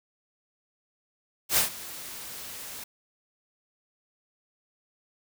white noise with ADSR envelope, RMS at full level -21 dBFS, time 1.49-2.84 s, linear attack 81 ms, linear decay 120 ms, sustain -19 dB, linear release 5 ms, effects none

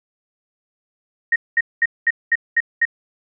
sine tone bursts, 1864.7 Hz, A#6, in tune, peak -12 dBFS, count 7, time 1.32-2.853 s, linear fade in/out 5 ms, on 39 ms, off 210 ms, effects none

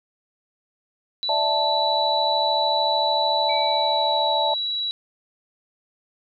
sine tone with pitch glide, 3951 to 3908 Hz, B7 to B7, 0 to -19 cents, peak -23 dBFS, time 1.23-4.91 s, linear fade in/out 0 ms, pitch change -19 cents, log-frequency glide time 3.62-4.45 s
sine chord, D suspended second, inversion none, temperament just, 587.3 / 660.7 / 881 Hz, D5 / E5 / A5, 0 / +4 / +2 cents, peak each -26 / -26 / -22 dBFS, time 1.29-4.54 s, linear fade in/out 2 ms
sine tone with exponential decay, 2290 Hz, D7, 44 cents flat, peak -28 dBFS, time 3.49-4.51 s, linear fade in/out 5 ms, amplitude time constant 220 ms
effects none

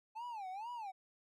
triangle tone with vibrato, 850 Hz, G#5, 40 cents sharp, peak -40 dBFS, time 0.15-0.92 s, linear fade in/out 20 ms, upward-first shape sine, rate 2.2 Hz, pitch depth 240 cents each way, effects none

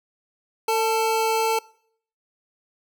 square tone pair together, 449.8 / 880 Hz, A4 / A5, +38 / 0 cents, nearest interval octave, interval 1162 cents, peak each -23 dBFS, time 0.68-1.59 s, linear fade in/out 5 ms, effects noise-tail reverb RT60 0.6 s tail -23 dB re dry

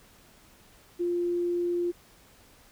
sine tone, 349.2 Hz, F4, in tune, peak -25 dBFS, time 0.99-1.92 s, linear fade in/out 20 ms, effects pink hiss -57 dBFS RMS until 2.71 s

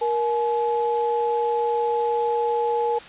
sine tone pair together, 470.9 / 851 Hz, A#4 / G#5, +18 / +42 cents, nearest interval minor seventh, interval 1024 cents, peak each -22 / -23 dBFS, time 0.01-2.99 s, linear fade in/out 10 ms, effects white hiss -41 dBFS RMS until 3.08 s + resampled to 8000 Hz

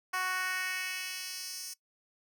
10% pulse tone with high-pass filter sweep, 370 Hz, F#4, in tune, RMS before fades -36 dBFS, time 0.13-1.74 s, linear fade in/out 10 ms, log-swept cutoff 1000 to 6500 Hz, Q 1.5, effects noise-tail reverb RT60 0.1 s tail -19 dB re dry

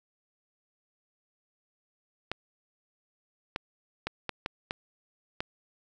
clicks, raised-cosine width 0.3 ms, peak -15 dBFS, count 7, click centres 2.316 / 3.561 / 4.07 / 4.293 / 4.461 / 4.709 / 5.405 s, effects none

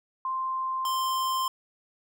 sine / square tone pair in turn, 1046.5 / 1046.5 Hz, C6 / C6, 0 / 0 cents, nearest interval unison, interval 0 cents, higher neither, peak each -27 / -26 dBFS, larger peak second, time 0.25-0.85 / 0.85-1.48 s, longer second, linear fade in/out 2 ms, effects none

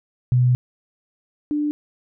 sine tone pair in turn, 124.7 / 296.6 Hz, B2 / D4, +17 / +17 cents, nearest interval octave + minor third, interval 1500 cents, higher second, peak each -13 / -19 dBFS, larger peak first, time 0.32-0.55 / 1.51-1.71 s, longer first, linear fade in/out 0 ms, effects none

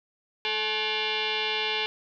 sine tone with frequency modulation, 210 Hz, G#3, 19 cents sharp, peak -25 dBFS, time 0.45-1.86 s, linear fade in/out 0 ms, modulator 645 Hz, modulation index 5.6, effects none

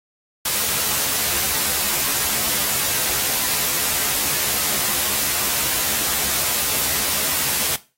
white noise with comb filter, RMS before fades -21 dBFS, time 0.45-7.76 s, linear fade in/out 5 ms, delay 14 ms, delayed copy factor +0.8, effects noise-tail reverb RT60 0.3 s tail -17 dB re dry + AAC 48 kbps

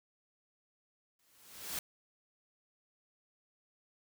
white noise with exponential growth, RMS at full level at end -36 dBFS, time 1.19-1.79 s, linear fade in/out 2 ms, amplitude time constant 130 ms, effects none

